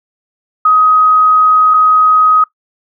sine tone pair in turn, 1259 / 1259 Hz, D#6 / D#6, +20 / +20 cents, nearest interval unison, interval 0 cents, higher neither, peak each -5 dBFS, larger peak neither, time 0.65-1.74 / 1.74-2.44 s, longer first, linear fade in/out 5 ms, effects noise-tail reverb RT60 0.1 s tail -19 dB re dry

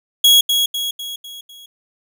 40% pulse tone with echo, 3322 Hz, G#7, in tune, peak -7 dBFS, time 0.24-0.41 s, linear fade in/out 5 ms, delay 250 ms, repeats 5, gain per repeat -6 dB, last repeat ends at 1.66 s, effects none

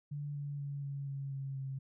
sine tone with pitch steps, 145.3 / 143.47 / 141.65 / 139.86 / 138.1 / 136.36 / 134.63 Hz, D3 / D3 / C#3 / C#3 / C#3 / C#3 / C3, -18 / -40 / +38 / +16 / -6 / -28 / +50 cents, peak -37 dBFS, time 0.11-1.79 s, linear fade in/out 10 ms, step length 240 ms, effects none

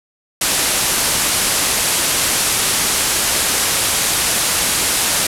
white low-pass noise, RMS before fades -17 dBFS, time 0.41-5.27 s, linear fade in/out 5 ms, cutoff 12000 Hz, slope 48 dB/octave, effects none

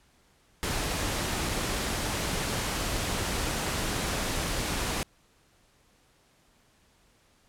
pink noise with dropouts, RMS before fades -30 dBFS, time 0.63-5.03 s, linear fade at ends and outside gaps 0 ms, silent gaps 1.489-1.493 s, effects pink hiss -64 dBFS RMS until 7.48 s + low-pass 11000 Hz 12 dB/octave

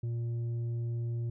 sine tone with tanh clipping, 117.5 Hz, A#2, 14 cents sharp, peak -32 dBFS, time 0.03-1.3 s, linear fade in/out 5 ms, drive 5 dB, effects none

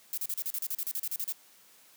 violet noise bursts, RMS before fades -33 dBFS, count 15, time 0.13-1.323 s, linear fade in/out 0 ms, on 45 ms, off 37 ms, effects white hiss -59 dBFS RMS until 1.96 s + high-pass 150 Hz 12 dB/octave

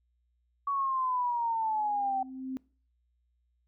sine exponential sweep, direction down, 1131 to 766 Hz, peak -27 dBFS, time 0.67-2.23 s, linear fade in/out 5 ms
sine tone with exponential growth, 261.6 Hz, C4, in tune, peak -31 dBFS, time 1.42-2.57 s, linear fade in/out 0 ms, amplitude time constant 250 ms
effects noise-tail reverb RT60 0.4 s tail -23 dB re dry + added 60 Hz sine -70 dBFS peak until 3.67 s

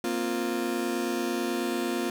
35% pulse chord, Bb suspended second, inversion none, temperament just, 233.1 / 262.2 / 349.6 Hz, Bb3 / C4 / F4, 0 / +4 / +2 cents, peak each -31 / -31 / -28 dBFS, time 0.04-2.1 s, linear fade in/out 2 ms, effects none

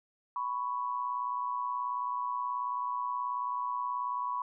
sine tone pair together, 990.1 / 1108.7 Hz, B5 / C#6, +4 / 0 cents, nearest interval major second, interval 196 cents, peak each -33 / -35 dBFS, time 0.36-4.42 s, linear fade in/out 2 ms, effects none

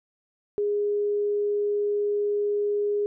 sine tone, 412.1 Hz, G#4, 13 cents flat, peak -22 dBFS, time 0.58-3.06 s, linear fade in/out 0 ms, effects none

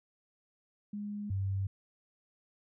sine tone pair in turn, 206.3 / 97.18 Hz, G#3 / G2, -11 / -15 cents, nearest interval octave + minor second, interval 1304 cents, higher first, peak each -36 / -30 dBFS, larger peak second, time 0.93-1.3 / 1.3-1.67 s, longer neither, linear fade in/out 5 ms, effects none

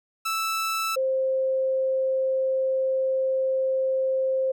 sawtooth / sine tone pair in turn, 1318.5 / 526.7 Hz, E6 / C5, 0 / +11 cents, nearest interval octave + major third, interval 1589 cents, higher first, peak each -21 dBFS, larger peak neither, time 0.25-0.96 / 0.96-4.52 s, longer second, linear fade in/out 10 ms, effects none

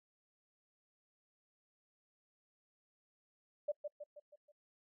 sine tone with echo, 590 Hz, D5, 8 cents sharp, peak -32 dBFS, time 3.68-3.72 s, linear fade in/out 10 ms, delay 160 ms, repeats 5, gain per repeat -6 dB, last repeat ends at 4.52 s, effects noise-tail reverb RT60 0.1 s tail -25 dB re dry

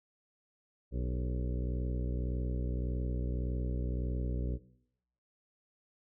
harmonic tone with a mistuned harmonic, 61.74 Hz, B1, in tune, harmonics 1 / 2 / 3 / 4 / 5 / 6 / 7 / 8 / 9, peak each -33 / -39 / -43 / -45 / -47 / -49 / -50 / -51 / -52 dBFS, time 0.91-4.59 s, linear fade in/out 50 ms, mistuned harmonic 6, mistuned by +72 cents, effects noise-tail reverb RT60 0.8 s tail -18 dB re dry

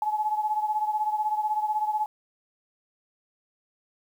sine beating tone pair, 850 / 866 Hz, G#5 / A5, +40 / -28 cents, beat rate 16 Hz, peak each -25 / -30 dBFS, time 0.02-2.06 s, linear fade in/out 2 ms, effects 9-bit

